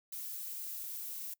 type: noise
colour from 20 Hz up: violet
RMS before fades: -42 dBFS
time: 0.12-1.34 s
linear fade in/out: 5 ms
effects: noise-tail reverb RT60 0.1 s tail -24 dB re dry